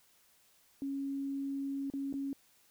sine tone with dropouts, 275.8 Hz, C#4, 9 cents flat, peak -34 dBFS, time 0.82-2.33 s, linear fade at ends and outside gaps 1 ms, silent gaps 1.901-1.937 / 2.127-2.139 s, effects white hiss -67 dBFS RMS until 2.7 s

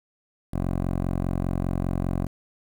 10% pulse tone with low-pass filter, 45 Hz, F#1, 47 cents flat, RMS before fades -26 dBFS, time 0.51-2.29 s, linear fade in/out 50 ms, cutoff 840 Hz, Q 0.64, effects 7-bit

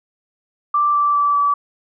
sine tone with pitch steps, 1174.7 / 1166.6 / 1158.5 / 1150.5 Hz, D6 / D6 / D6 / D6, 0 / -12 / -24 / -36 cents, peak -13 dBFS, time 0.74-1.54 s, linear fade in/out 5 ms, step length 200 ms, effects none

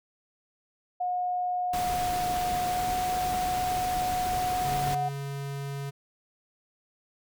sine tone with pitch glide, 722 to 731.2 Hz, F#5 to F#5, -43 to -21 cents, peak -26 dBFS, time 1-5.09 s, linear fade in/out 10 ms, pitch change +22 cents, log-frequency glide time 2.68-2.88 s
pink noise, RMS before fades -35 dBFS, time 1.73-4.95 s, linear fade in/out 5 ms
square tone, 139.6 Hz, C#3, 13 cents sharp, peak -33 dBFS, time 4.64-5.91 s, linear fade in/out 20 ms
effects none

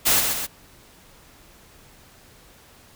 white noise with echo, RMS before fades -18 dBFS, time 0.05-0.21 s, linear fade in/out 20 ms, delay 130 ms, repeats 2, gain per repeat -5 dB, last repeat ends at 0.47 s, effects pink hiss -51 dBFS RMS until 2.95 s

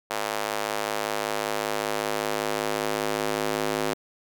square tone with high-pass filter sweep, 52.6 Hz, G#1, 23 cents sharp, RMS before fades -28 dBFS, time 0.1-3.94 s, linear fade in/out 10 ms, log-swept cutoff 640 to 360 Hz, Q 1.1, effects none

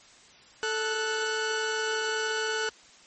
sawtooth tone pair together, 440 / 1480 Hz, A4 / F#6, 0 / 0 cents, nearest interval octave + major sixth, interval 2100 cents, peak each -26 dBFS, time 0.63-2.69 s, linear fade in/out 0 ms, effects white hiss -54 dBFS RMS until 3.06 s + MP3 32 kbps

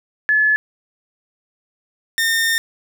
sine / sawtooth tone pair in turn, 1718 / 1821.1 Hz, A6 / A#6, -42 / -41 cents, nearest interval minor second, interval 101 cents, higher second, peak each -12 dBFS, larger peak neither, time 0.29-0.56 / 2.18-2.58 s, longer second, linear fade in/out 0 ms, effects none

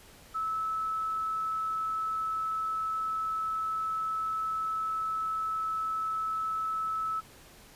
sine tone, 1304 Hz, E6, 19 cents flat, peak -29 dBFS, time 0.34-7.21 s, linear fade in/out 20 ms, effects pink hiss -54 dBFS RMS until 7.75 s + resampled to 32000 Hz

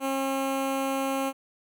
15% pulse tone with notch filter, 270 Hz, C#4, 45 cents flat, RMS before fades -28 dBFS, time 0-1.33 s, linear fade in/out 50 ms, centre 4900 Hz, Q 1.6, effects none

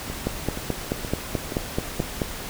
two click trains, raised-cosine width 2 ms, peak -9 / -17 dBFS, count 10 / 5, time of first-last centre 0.27-2.218 / 0.1-1.996 s, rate 4.62 / 2.11 Hz, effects pink hiss -34 dBFS RMS until 2.49 s

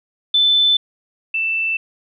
sine tone pair in turn, 3520 / 2659 Hz, A7 / E7, 0 / +14 cents, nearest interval perfect fourth, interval 486 cents, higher first, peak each -11 / -17 dBFS, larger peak first, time 0.34-0.77 / 1.34-1.77 s, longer neither, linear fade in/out 5 ms, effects none

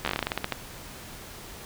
slowing click train, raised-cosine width 0.3 ms, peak -10 dBFS, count 14, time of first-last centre 0.05-0.523 s, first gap 12 ms, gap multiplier 1.17, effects pink hiss -43 dBFS RMS until 1.65 s

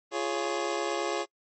25% pulse chord, Db major, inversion first, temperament just, 346.5 / 415.8 / 554.4 Hz, F4 / Ab4 / Db5, -14 / +2 / 0 cents, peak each -29 dBFS, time 0.11-1.26 s, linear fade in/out 50 ms, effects noise-tail reverb RT60 0.1 s tail -25 dB re dry + MP3 32 kbps

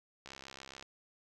click train, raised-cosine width 0.2 ms, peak -30 dBFS, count 39, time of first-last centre 0.26-0.825 s, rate 67.2 Hz, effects none

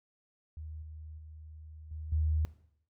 sine tone with level steps, 77.78 Hz, D#2, in tune, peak -40 / -43 / -46 / -38 / -26 dBFS, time 0.57-2.45 s, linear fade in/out 0 ms, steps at 0.82 / 1.18 / 1.91 / 2.12 s, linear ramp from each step 5 ms, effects noise-tail reverb RT60 0.7 s tail -18 dB re dry

